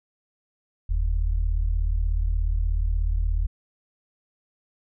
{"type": "tone pair together", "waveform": "sine", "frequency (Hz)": [41.09, 77.78], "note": ["E1", "D#2"], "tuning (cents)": [-5, 0], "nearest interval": "major seventh", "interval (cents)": 1105, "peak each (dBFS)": [-21, -27], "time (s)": [0.89, 3.47], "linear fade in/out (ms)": 10, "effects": []}